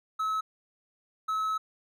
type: tone pair in turn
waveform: triangle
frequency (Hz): 1292 / 1292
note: E6 / E6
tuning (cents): -35 / -35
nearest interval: unison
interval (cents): 0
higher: neither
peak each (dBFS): -25 / -25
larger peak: neither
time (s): 0.19-0.41 / 1.28-1.58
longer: second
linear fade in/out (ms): 10
effects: none